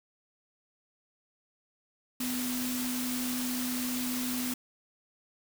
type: tone in noise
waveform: sine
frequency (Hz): 250.1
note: B3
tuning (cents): +22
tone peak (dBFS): -32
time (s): 2.2-4.54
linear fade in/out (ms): 5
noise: white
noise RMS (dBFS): -36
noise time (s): 2.2-4.54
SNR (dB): +1
effects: none